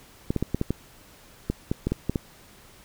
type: clicks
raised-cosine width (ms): 3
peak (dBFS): -11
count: 12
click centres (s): 0.305 / 0.363 / 0.426 / 0.546 / 0.614 / 0.706 / 1.5 / 1.715 / 1.87 / 1.92 / 2.096 / 2.158
effects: pink hiss -52 dBFS RMS until 2.84 s